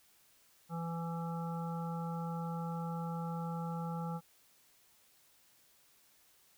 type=harmonic tone; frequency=167.1 Hz; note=E3; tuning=24 cents sharp; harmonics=1 / 3 / 5 / 7 / 8; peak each=-37 / -47 / -44 / -52 / -49 dBFS; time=0.69-4.21 s; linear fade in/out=50 ms; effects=white hiss -67 dBFS RMS until 6.57 s